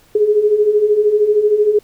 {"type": "beating tone pair", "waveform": "sine", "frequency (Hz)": [409.4, 422.4], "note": ["G#4", "G#4"], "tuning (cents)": [-25, 29], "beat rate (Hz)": 13, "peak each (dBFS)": [-17, -11], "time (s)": [0.15, 1.79], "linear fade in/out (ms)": 5, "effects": ["pink hiss -51 dBFS RMS until 1.83 s"]}